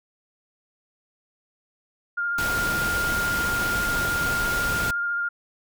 sine tone with vibrato, 1407 Hz, F6, 12 cents sharp, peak -23 dBFS, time 2.17-5.29 s, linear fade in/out 10 ms, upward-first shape sine, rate 14 Hz, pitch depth 13 cents each way
pink noise, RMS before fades -29 dBFS, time 2.38-4.91 s, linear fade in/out 5 ms
effects none

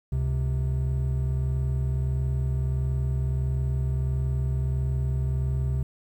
triangle tone pair together, 69.29 / 130.8 Hz, C#2 / C3, 0 / 0 cents, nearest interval major seventh, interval 1100 cents, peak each -24 dBFS, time 0.12-5.83 s, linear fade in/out 5 ms, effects 10-bit

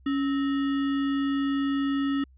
sine tone with sample-and-hold, 277.5 Hz, C#4, 2 cents sharp, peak -23 dBFS, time 0.06-2.24 s, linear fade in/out 5 ms, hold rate 1575 Hz, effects added 65 Hz sine -52 dBFS peak until 2.37 s + resampled to 8000 Hz

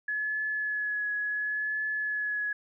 sine tone with vibrato, 1700 Hz, G#6, 40 cents sharp, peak -28 dBFS, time 0.08-2.53 s, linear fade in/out 5 ms, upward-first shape triangle, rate 0.71 Hz, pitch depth 22 cents each way, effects none

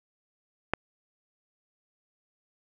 click, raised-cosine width 0.5 ms, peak -9 dBFS, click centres 0.736 s, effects none

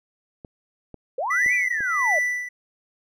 clicks, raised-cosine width 2 ms, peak -26 dBFS, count 4, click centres 0.448 / 0.943 / 1.462 / 1.806 s
sine linear two-way sweep, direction up then down, 466.2 to 2415 to 570 Hz, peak -23 dBFS, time 1.18-2.19 s, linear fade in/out 5 ms, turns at 1.54 s
triangle tone with tremolo, 1975.5 Hz, B6, in tune, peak -16 dBFS, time 1.3-2.49 s, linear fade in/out 10 ms, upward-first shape triangle, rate 1.5 Hz, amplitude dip 80%
effects none

